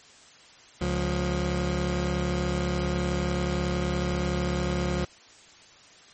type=tone pair together; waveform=20% pulse; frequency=70.7 / 178.15 Hz; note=C#2 / F3; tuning=+35 / +35 cents; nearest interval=octave + major third; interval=1600 cents; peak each=-23 dBFS; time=0.81-5.05 s; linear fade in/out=5 ms; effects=white hiss -52 dBFS RMS until 6.13 s + MP3 32 kbps